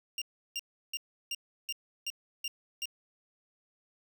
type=tone bursts; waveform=25% pulse; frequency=2794 Hz; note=F7; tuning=in tune; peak=-29 dBFS; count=8; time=0.18-2.856 s; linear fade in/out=2 ms; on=37 ms; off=340 ms; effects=none